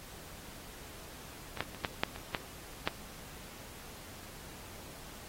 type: clicks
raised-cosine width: 0.3 ms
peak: -25 / -16 / -29 / -15 / -10 / -27 / -15 / -13 dBFS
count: 8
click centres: 1.573 / 1.606 / 1.747 / 1.848 / 2.035 / 2.161 / 2.348 / 2.875 s
effects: pink hiss -50 dBFS RMS until 5.28 s + AAC 48 kbps